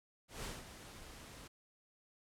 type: noise with ADSR envelope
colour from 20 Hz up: pink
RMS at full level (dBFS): -43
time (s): 0.28-1.48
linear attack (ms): 160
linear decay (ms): 180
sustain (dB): -10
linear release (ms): 11
effects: low-pass 11000 Hz 12 dB/octave